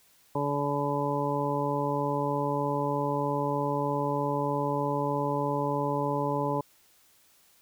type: harmonic tone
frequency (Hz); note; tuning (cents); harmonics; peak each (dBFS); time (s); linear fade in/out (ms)
143.2; D3; -43; 1 / 2 / 3 / 4 / 6 / 7; -33 / -33 / -33 / -33 / -33 / -33; 0.35-6.61; 5
effects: white hiss -62 dBFS RMS until 7.61 s